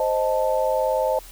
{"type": "chord", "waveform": "sine", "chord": "A diminished", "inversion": "first", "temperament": "equal", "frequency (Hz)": [523.3, 622.3, 880], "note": ["C5", "Eb5", "A5"], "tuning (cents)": [0, 0, 0], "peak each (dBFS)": [-22, -23, -25], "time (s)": [0, 1.19], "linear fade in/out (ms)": 2, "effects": ["added 40 Hz sine -43 dBFS peak until 1.31 s", "white hiss -45 dBFS RMS until 1.31 s"]}